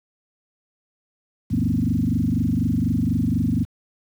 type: tone with frequency modulation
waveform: sine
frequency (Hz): 168.6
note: E3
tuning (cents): +39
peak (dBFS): -17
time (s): 1.5-3.65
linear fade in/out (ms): 20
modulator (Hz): 24.1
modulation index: 4.2
effects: high-pass 80 Hz 12 dB/octave + 8-bit